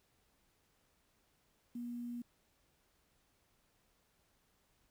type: tone with quantisation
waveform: sine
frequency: 240 Hz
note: B3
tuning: 49 cents flat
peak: -40 dBFS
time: 1.75-2.22 s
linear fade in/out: 5 ms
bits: 11
effects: pink hiss -75 dBFS RMS until 4.9 s